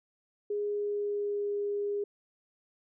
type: tone with pitch glide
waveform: sine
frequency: 412.9 to 408.2 Hz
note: G#4 to G#4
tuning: -10 to -30 cents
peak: -29 dBFS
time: 0.5-2.04 s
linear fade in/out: 5 ms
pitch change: -20 cents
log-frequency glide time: 0.64-1.56 s
effects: none